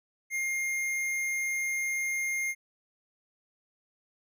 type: tone with hard clipping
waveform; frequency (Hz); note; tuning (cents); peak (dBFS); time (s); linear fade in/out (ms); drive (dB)
sine; 2123; C7; +25; -30; 0.3-2.55; 50; 13
effects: none